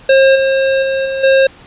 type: tone with level steps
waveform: square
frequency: 536 Hz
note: C5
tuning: 42 cents sharp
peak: -6 / -11 / -14 / -17 / -7 dBFS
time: 0.09-1.47 s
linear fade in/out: 5 ms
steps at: 0.35 / 0.82 / 1.05 / 1.23 s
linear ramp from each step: 10 ms
effects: pink hiss -40 dBFS RMS until 1.66 s + resampled to 8000 Hz